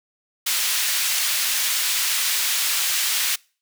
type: high-pass noise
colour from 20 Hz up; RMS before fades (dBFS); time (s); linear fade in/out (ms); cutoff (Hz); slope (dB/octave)
pink; -22; 0.46-3.36; 10; 2400; 12
effects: noise-tail reverb RT60 0.4 s tail -26 dB re dry